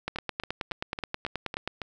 two click trains, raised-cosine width 0.3 ms, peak -14 / -18 dBFS, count 16 / 7, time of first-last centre 0.08-1.676 / 0.16-1.817 s, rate 9.4 / 3.62 Hz, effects none

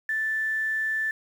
sine tone with quantisation, 1760 Hz, A6, in tune, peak -24 dBFS, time 0.09-1.11 s, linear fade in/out 2 ms, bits 8, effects none

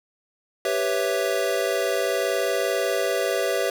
square chord, C# half-diminished seventh, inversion second, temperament equal, 392 / 493.9 / 554.4 / 659.3 Hz, G4 / B4 / C#5 / E5, 0 / 0 / 0 / 0 cents, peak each -28 dBFS, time 0.65-3.7 s, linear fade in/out 2 ms, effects none

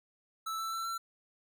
square tone with pitch steps, 1316 / 1327.5 / 1339 / 1350.7 Hz, E6 / E6 / E6 / E6, -3 / +12 / +27 / +42 cents, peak -35 dBFS, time 0.46-0.98 s, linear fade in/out 10 ms, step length 130 ms, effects none

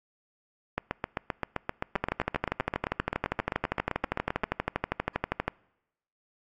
two click trains, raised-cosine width 0.5 ms, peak -13 / -11 dBFS, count 29 / 45, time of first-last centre 0.78-4.435 / 1.96-5.48 s, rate 7.66 / 12.5 Hz, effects noise-tail reverb RT60 0.9 s tail -25 dB re dry + AAC 48 kbps

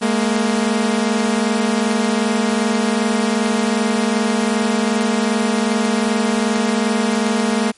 sawtooth tone pair together, 210.5 / 233.1 Hz, G#3 / A#3, +24 / 0 cents, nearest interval major second, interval 176 cents, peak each -14 dBFS, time 0.01-7.72 s, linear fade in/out 20 ms, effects white hiss -51 dBFS RMS until 7.77 s + MP3 48 kbps

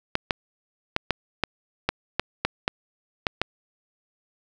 clicks, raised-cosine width 0.3 ms, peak -5 dBFS, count 11, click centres 0.154 / 0.308 / 0.964 / 1.107 / 1.437 / 1.89 / 2.196 / 2.45 / 2.679 / 3.268 / 3.416 s, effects none

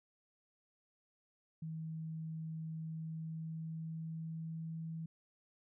sine tone with pitch glide, 160 to 162.33 Hz, D#3 to E3, +49 to -26 cents, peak -40 dBFS, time 1.62-5.06 s, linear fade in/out 5 ms, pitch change +25 cents, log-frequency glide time 2.72-4.79 s, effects none

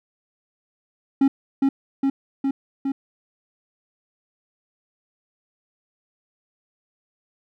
triangle tone with echo, 272.6 Hz, C#4, 29 cents flat, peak -11 dBFS, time 1.21-1.28 s, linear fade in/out 5 ms, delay 410 ms, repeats 4, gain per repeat -2 dB, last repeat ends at 2.92 s, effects none

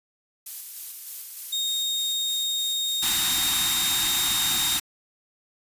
violet noise with tremolo, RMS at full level -33 dBFS, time 0.46-3.5 s, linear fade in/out 5 ms, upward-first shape square, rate 3.3 Hz, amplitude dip 25%
35% pulse tone, 3709 Hz, A#7, 9 cents flat, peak -22 dBFS, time 1.52-4.78 s, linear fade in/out 10 ms
white band-stop noise, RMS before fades -25 dBFS, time 3.02-4.8 s, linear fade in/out 10 ms, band 360 to 720 Hz, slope 96 dB/octave
effects resampled to 32000 Hz

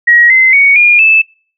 sine tone with pitch steps, 1900 / 2060 / 2234 / 2422 / 2626 Hz, A#6 / C7 / C#7 / D#7 / E7, +33 / -28 / +13 / -47 / -7 cents, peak -3 dBFS, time 0.07-1.22 s, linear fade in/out 10 ms, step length 230 ms, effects noise-tail reverb RT60 0.4 s tail -25 dB re dry

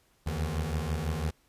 25% pulse beating tone pair, 74.8 / 80.8 Hz, D2 / E2, +32 / -34 cents, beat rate 6 Hz, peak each -29 / -28 dBFS, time 0.26-1.31 s, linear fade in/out 10 ms, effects pink hiss -67 dBFS RMS until 1.48 s + resampled to 32000 Hz

